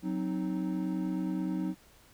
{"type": "chord", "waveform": "triangle", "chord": "C diminished", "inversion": "second", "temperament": "equal", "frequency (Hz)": [185, 261.6, 311.1], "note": ["Gb3", "C4", "Eb4"], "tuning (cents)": [0, 0, 0], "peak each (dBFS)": [-31, -35, -32], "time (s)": [0.02, 1.75], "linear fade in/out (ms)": 50, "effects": ["pink hiss -60 dBFS RMS until 2.13 s"]}